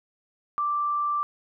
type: tone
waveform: sine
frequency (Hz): 1174.7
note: D6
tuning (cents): 0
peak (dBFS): -23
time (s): 0.58-1.23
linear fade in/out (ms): 0
effects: none